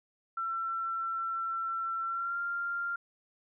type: tone with pitch glide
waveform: sine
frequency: 1347 to 1392.1 Hz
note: E6 to F6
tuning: +37 to -6 cents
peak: -31 dBFS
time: 0.37-2.96 s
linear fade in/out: 5 ms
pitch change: +57 cents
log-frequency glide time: 2.06-2.39 s
effects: none